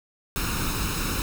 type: noise with comb filter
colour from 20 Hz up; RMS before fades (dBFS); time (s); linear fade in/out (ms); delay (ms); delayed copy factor
pink; -27; 0.36-1.22; 0; 0.76; +0.65
effects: none